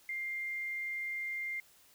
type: tone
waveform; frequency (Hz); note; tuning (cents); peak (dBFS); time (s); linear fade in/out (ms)
sine; 2100; C7; +6; -35; 0.09-1.6; 2
effects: white hiss -63 dBFS RMS until 1.94 s